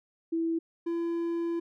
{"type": "tone pair in turn", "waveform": ["sine", "triangle"], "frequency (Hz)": [329.6, 337.5], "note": ["E4", "E4"], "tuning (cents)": [0, 41], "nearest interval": "unison", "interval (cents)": 41, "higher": "second", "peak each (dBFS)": -26, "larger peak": "neither", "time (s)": [[0.32, 0.59], [0.86, 1.6]], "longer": "second", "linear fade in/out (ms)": 10, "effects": []}